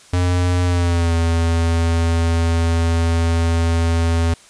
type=tone with pitch glide; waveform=square; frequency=89.3 to 83.32 Hz; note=F2 to E2; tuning=+39 to +19 cents; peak=-15 dBFS; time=0.13-4.34 s; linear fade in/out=5 ms; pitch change=-120 cents; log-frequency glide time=0.64-1.14 s; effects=white hiss -46 dBFS RMS until 4.49 s + resampled to 22050 Hz

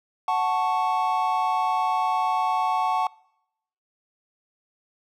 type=chord; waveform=triangle; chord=F# minor; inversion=none; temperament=equal; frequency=740 / 880 / 1108.7 Hz; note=F#5 / A5 / C#6; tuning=0 / 0 / 0 cents; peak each=-23 / -23 / -24 dBFS; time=0.28-3.07 s; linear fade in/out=2 ms; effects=noise-tail reverb RT60 0.8 s tail -24 dB re dry

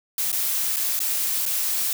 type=noise with dropouts; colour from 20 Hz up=blue; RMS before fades=-24 dBFS; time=0.18-1.93 s; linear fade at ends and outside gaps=2 ms; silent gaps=0.318-0.327 / 0.762-0.767 / 0.992-1.002 / 1.455-1.461 s; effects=none

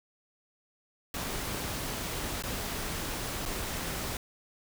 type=noise with dropouts; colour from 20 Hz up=pink; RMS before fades=-35 dBFS; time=1.14-4.17 s; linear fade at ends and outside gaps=2 ms; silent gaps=2.424-2.436 / 3.454-3.459 s; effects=none

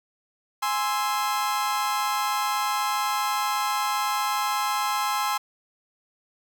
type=chord; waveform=40% pulse; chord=Ab augmented; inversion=none; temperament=equal; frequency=830.6 / 1046.5 / 1318.5 Hz; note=Ab5 / C6 / E6; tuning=0 / 0 / 0 cents; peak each=-27 / -26 / -29 dBFS; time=0.62-5.38 s; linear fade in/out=10 ms; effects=none

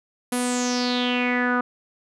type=tone with low-pass filter sweep; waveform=sawtooth; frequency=246.9 Hz; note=B3; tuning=in tune; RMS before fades=-23 dBFS; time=0.32-1.61 s; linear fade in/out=5 ms; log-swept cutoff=11000 to 1300 Hz; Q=6; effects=none

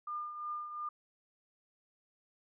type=tone with tremolo; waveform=sine; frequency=1206 Hz; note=D6; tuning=46 cents sharp; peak=-35 dBFS; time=0.07-0.89 s; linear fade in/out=5 ms; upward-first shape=triangle; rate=2.8 Hz; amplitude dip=60%; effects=none

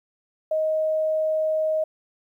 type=tone; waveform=sine; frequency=627 Hz; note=D#5; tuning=13 cents sharp; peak=-20 dBFS; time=0.51-1.84 s; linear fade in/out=5 ms; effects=10-bit

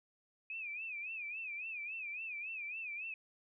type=tone with vibrato; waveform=sine; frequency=2500 Hz; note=D#7; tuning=8 cents sharp; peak=-40 dBFS; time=0.5-3.14 s; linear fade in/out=2 ms; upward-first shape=sine; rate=3.6 Hz; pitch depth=130 cents each way; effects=none

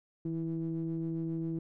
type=ring-modulated tone; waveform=triangle; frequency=82.9 Hz; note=E2; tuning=10 cents sharp; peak=-27 dBFS; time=0.25-1.59 s; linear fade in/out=5 ms; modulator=245 Hz; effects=none

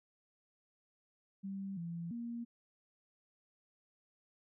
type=tone with pitch steps; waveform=sine; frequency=195.1 / 169.2 / 235.2 Hz; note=G3 / E3 / A#3; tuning=-8 / +45 / +16 cents; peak=-39 dBFS; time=1.43-2.45 s; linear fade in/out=20 ms; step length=340 ms; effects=none

